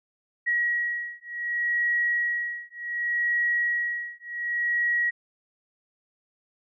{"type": "beating tone pair", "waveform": "sine", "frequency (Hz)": [1908, 1908.67], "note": ["A#6", "A#6"], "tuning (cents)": [40, 40], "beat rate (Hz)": 0.67, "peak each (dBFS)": -27, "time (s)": [0.46, 5.11], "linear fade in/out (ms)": 20, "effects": []}